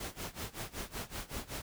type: noise with tremolo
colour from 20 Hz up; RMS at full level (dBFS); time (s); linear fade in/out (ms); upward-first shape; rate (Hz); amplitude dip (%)
pink; -39; 0-1.62; 5; sine; 5.3; 90
effects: none